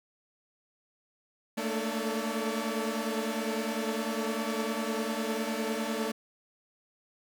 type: tone cluster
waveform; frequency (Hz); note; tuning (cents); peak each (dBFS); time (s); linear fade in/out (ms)
sawtooth; 219 / 228.9 / 299.1 / 440.8 / 572; A3 / A#3 / D4 / A4 / D5; -8 / -31 / +32 / +3 / -46; -31 / -31 / -36 / -34 / -34; 1.57-6.12; 10
effects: none